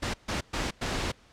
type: noise bursts at uneven times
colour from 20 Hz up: pink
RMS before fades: -30 dBFS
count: 4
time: 0.02-0.14 / 0.28-0.41 / 0.53-0.71 / 0.81-1.12 s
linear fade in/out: 10 ms
effects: pink hiss -58 dBFS RMS until 1.32 s + low-pass 6000 Hz 12 dB/octave